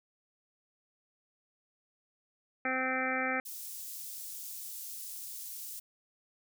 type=harmonic tone; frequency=259.3 Hz; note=C4; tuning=15 cents flat; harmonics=1 / 2 / 3 / 5 / 6 / 7 / 8 / 9; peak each=-38 / -38 / -38 / -38 / -38 / -38 / -38 / -38 dBFS; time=2.65-3.4 s; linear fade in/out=2 ms
type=high-pass noise; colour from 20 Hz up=white; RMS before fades=-43 dBFS; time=3.45-5.8 s; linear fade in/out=10 ms; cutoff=6300 Hz; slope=12 dB/octave
effects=none